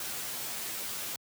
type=noise with comb filter; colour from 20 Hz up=white; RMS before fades=-37 dBFS; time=0-1.16 s; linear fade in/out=2 ms; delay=11 ms; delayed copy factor=-0.75; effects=high-pass 80 Hz 12 dB/octave